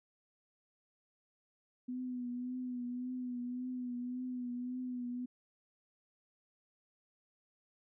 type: tone with vibrato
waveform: sine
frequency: 248.7 Hz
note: B3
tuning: 12 cents sharp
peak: -37 dBFS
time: 1.88-5.26 s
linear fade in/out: 10 ms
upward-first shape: triangle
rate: 1.8 Hz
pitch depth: 42 cents each way
effects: none